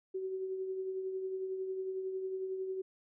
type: tone with tremolo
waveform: sine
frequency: 378.4 Hz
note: F#4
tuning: 39 cents sharp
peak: -33 dBFS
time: 0.14-2.82 s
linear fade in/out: 10 ms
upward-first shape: triangle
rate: 11 Hz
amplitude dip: 45%
effects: none